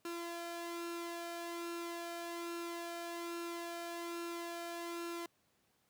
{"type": "tone with flanger", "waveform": "sawtooth", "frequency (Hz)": 341.2, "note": "F4", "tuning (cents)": -40, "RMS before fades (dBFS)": -43, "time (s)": [0.05, 5.26], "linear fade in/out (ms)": 2, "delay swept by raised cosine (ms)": [0.74, 1.31], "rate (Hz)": 1.2, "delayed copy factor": 0.5, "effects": ["pink hiss -75 dBFS RMS until 5.89 s", "high-pass 100 Hz 12 dB/octave"]}